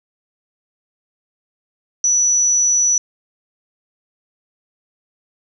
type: tone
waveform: sine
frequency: 5920 Hz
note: F#8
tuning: in tune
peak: -12 dBFS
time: 2.04-2.98 s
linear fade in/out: 2 ms
effects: none